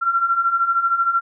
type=beating tone pair; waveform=sine; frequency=1357 / 1370 Hz; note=E6 / F6; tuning=+50 / -34 cents; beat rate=13 Hz; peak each=-22 / -17 dBFS; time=0.01-1.21 s; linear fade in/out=20 ms; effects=none